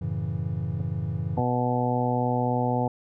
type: chord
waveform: triangle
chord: F# minor seventh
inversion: none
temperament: equal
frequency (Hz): 92.5 / 110 / 138.59 / 164.81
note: F#2 / A2 / C#3 / E3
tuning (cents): 0 / 0 / 0 / 0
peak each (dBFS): -30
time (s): 0.01-1.41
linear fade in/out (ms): 10
type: clicks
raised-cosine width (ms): 2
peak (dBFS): -28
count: 2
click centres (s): 0.801 / 0.805
type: harmonic tone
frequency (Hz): 123.47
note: B2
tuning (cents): 0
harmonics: 1 / 2 / 3 / 4 / 5 / 6 / 7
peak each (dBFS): -27 / -28 / -36 / -30 / -34 / -30 / -30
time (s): 1.37-2.88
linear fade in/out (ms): 5
effects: none